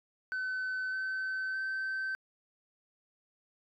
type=tone with pitch steps; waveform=sine; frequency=1517 / 1531.1 / 1545.3 Hz; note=F#6 / G6 / G6; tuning=+43 / -41 / -25 cents; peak=-30 dBFS; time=0.32-2.15 s; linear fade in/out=0 ms; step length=610 ms; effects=tanh soft clip ceiling -31 dBFS